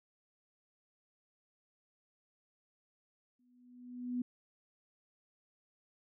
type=tone with exponential growth; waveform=sine; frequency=246.9 Hz; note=B3; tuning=in tune; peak=-31 dBFS; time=3.39-4.22 s; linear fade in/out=5 ms; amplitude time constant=180 ms; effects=none